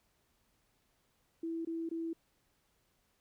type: tone bursts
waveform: sine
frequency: 329.6 Hz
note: E4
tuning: in tune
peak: -35 dBFS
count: 3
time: 1.43-2.132 s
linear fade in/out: 5 ms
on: 220 ms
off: 21 ms
effects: pink hiss -75 dBFS RMS until 3.2 s